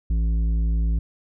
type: tone with tanh clipping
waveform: sine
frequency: 55.5 Hz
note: A1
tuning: 16 cents sharp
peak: -20 dBFS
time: 0.1-0.99 s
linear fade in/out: 5 ms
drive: 9 dB
effects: none